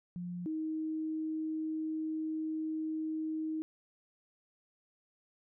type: tone pair in turn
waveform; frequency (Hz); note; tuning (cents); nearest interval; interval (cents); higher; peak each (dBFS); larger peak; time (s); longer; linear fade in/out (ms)
sine; 176.7 / 314.8; F3 / D#4; +21 / +20; minor seventh; 999; second; -37 / -33; second; 0.16-0.46 / 0.46-3.62; second; 0
effects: none

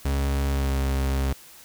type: tone with pitch glide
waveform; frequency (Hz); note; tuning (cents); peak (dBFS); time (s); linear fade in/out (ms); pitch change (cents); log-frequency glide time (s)
40% pulse; 69.3 to 67.44; C#2 to C#2; 0 to -47; -21; 0.05-1.33; 5; -47; 0.45-0.79
effects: white hiss -48 dBFS RMS until 1.64 s

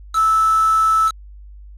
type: tone with quantisation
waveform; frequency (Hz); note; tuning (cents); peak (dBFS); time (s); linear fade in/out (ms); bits
sine; 1311; E6; -10; -12; 0.13-1.12; 50; 4
effects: added 50 Hz sine -36 dBFS peak until 1.77 s + low-pass 8000 Hz 12 dB/octave

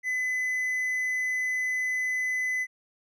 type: tone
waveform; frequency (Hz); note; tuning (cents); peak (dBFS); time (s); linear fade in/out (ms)
triangle; 2013; B6; +33; -24; 0.03-2.67; 50
effects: none

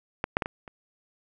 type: clicks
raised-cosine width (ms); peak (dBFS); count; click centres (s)
0.5; -11 / -6 / -12 / -16 / -27; 5; 0.241 / 0.369 / 0.422 / 0.459 / 0.678
effects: none

